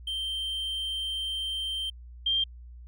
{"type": "tone pair in turn", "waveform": ["triangle", "sine"], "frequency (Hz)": [3136, 3178], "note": ["G7", "G7"], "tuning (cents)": [0, 23], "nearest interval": "unison", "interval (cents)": 23, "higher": "second", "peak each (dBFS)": [-28, -23], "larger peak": "second", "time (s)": [[0.07, 1.9], [2.26, 2.44]], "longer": "first", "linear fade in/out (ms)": 5, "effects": ["added 60 Hz sine -43 dBFS peak until 2.87 s"]}